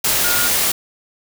sine tone in noise, 1426 Hz, F6, 36 cents sharp, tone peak -22 dBFS, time 0.24-0.48 s, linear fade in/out 5 ms, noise white, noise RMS -17 dBFS, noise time 0.04-0.72 s, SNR -8 dB, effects none

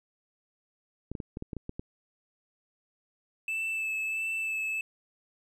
clicks, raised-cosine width 3 ms, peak -23 dBFS, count 9, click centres 1.116 / 1.152 / 1.202 / 1.371 / 1.424 / 1.532 / 1.567 / 1.694 / 1.795 s
triangle tone with vibrato, 2630 Hz, E7, 5 cents flat, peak -28 dBFS, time 3.48-4.81 s, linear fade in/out 2 ms, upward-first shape sine, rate 1.5 Hz, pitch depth 18 cents each way
effects none

